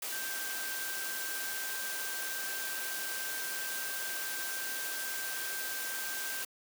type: tone in noise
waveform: sine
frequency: 1568 Hz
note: G6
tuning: in tune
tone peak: -40 dBFS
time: 0.12-6.43 s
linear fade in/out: 5 ms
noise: white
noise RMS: -38 dBFS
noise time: 0.02-6.45 s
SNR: -5 dB
effects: high-pass 300 Hz 12 dB/octave

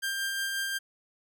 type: tone with tremolo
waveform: sawtooth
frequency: 1590 Hz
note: G6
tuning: 24 cents sharp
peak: -25 dBFS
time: 0.02-0.79 s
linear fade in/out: 20 ms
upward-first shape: sine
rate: 5.6 Hz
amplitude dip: 25%
effects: none

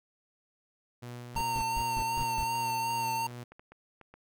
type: tone with tremolo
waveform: sawtooth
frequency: 121.4 Hz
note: B2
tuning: 29 cents flat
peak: -36 dBFS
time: 1.02-3.44 s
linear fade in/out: 10 ms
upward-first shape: sine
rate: 2.6 Hz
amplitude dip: 30%
type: noise bursts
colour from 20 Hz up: brown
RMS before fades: -36 dBFS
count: 6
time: 1.35-2.44 s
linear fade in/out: 5 ms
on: 65 ms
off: 140 ms
type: tone with vibrato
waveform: square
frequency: 912 Hz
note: A#5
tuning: 38 cents flat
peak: -30 dBFS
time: 1.36-3.27 s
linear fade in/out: 5 ms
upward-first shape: sine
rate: 2.7 Hz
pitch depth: 25 cents each way
type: clicks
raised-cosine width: 0.5 ms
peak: -36 dBFS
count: 11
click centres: 2.177 / 2.38 / 2.554 / 2.701 / 2.906 / 3.31 / 3.52 / 3.595 / 3.72 / 4.013 / 4.14 s
effects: none

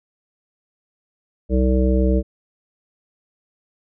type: harmonic tone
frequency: 64 Hz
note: C2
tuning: 38 cents flat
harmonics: 1 / 3 / 5 / 7 / 9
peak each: -16 / -21 / -23 / -24 / -26 dBFS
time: 1.49-2.23 s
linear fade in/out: 50 ms
effects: none

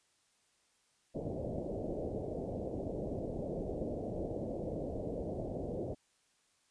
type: low-pass noise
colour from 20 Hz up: white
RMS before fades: -39 dBFS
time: 1.14-5.95 s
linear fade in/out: 20 ms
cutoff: 630 Hz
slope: 48 dB/octave
effects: white hiss -73 dBFS RMS until 6.7 s + resampled to 22050 Hz

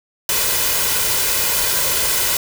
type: noise with comb filter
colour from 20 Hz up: white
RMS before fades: -18 dBFS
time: 0.29-2.37 s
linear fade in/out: 2 ms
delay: 2 ms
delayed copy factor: +0.55
effects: none

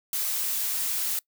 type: noise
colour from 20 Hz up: blue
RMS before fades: -28 dBFS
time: 0.13-1.19 s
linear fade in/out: 2 ms
effects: noise-tail reverb RT60 0.1 s tail -23 dB re dry

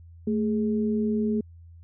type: tone pair together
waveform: sine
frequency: 220 / 415.3 Hz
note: A3 / G#4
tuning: 0 / 0 cents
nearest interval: major seventh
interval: 1100 cents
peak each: -23 / -29 dBFS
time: 0.27-1.41 s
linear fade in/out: 5 ms
effects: added 84 Hz sine -45 dBFS peak until 1.83 s

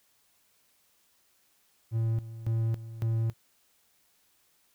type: tone with tremolo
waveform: triangle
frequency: 113.2 Hz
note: A2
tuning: 50 cents sharp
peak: -23 dBFS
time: 1.91-3.34 s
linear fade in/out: 50 ms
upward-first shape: square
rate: 1.8 Hz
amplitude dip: 80%
effects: white hiss -68 dBFS RMS until 4.74 s

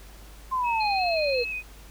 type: linear sweep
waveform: sine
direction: down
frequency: 1060 to 466.2 Hz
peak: -23 dBFS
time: 0.51-1.44 s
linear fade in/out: 20 ms
type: tone with vibrato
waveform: sine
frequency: 2538 Hz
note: D#7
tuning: 34 cents sharp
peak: -29 dBFS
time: 0.63-1.63 s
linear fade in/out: 50 ms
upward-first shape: square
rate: 2.8 Hz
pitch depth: 26 cents each way
type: tone with tremolo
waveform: sine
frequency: 4186 Hz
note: C8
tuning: in tune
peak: -30 dBFS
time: 0.8-1.45 s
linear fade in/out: 10 ms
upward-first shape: square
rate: 19 Hz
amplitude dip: 30%
effects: added 50 Hz sine -45 dBFS peak until 1.9 s + pink hiss -51 dBFS RMS until 1.9 s

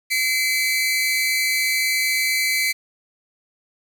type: tone pair together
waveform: sawtooth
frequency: 2049 / 2300 Hz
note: C7 / D7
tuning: -37 / -37 cents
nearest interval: major second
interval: 200 cents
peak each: -18 dBFS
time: 0.1-2.73 s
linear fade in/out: 20 ms
effects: 8-bit

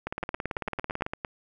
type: two click trains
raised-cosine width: 0.5 ms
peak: -16 / -16 dBFS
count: 10 / 19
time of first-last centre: 0.23-1.248 / 0.07-1.064 s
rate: 8.84 / 18.1 Hz
effects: none

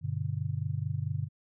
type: chord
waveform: sine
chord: G major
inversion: none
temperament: just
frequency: 98 / 122.5 / 147 Hz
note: G2 / B2 / D3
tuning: 0 / -14 / +2 cents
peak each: -34 dBFS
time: 0.01-1.29 s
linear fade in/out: 50 ms
effects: none

